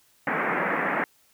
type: band-pass noise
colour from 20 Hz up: white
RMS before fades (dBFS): -26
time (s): 0.27-1.04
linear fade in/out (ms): 2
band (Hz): 160 to 2100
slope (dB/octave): 48
effects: white hiss -62 dBFS RMS until 1.33 s